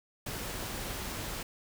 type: noise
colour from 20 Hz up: pink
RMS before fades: -38 dBFS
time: 0.26-1.43 s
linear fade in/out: 5 ms
effects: none